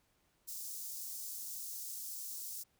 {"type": "high-pass noise", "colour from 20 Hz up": "white", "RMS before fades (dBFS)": -44, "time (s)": [0.47, 2.64], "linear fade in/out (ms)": 20, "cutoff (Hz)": 5300, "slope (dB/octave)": 24, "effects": ["pink hiss -75 dBFS RMS until 2.79 s"]}